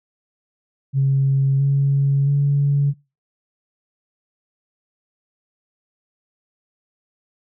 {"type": "tone with pitch steps", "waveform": "sine", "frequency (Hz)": [136.3, 139.08, 141.92], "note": ["C#3", "C#3", "C#3"], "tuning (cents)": [-29, 6, 41], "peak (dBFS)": -13, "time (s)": [0.93, 2.94], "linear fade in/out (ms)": 50, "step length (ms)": 670, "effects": ["noise-tail reverb RT60 0.3 s tail -25 dB re dry", "tanh soft clip ceiling -9 dBFS"]}